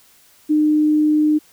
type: tone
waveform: sine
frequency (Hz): 303.8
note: D#4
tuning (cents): -41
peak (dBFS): -12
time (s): 0.49-1.39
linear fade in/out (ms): 20
effects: white hiss -52 dBFS RMS until 1.52 s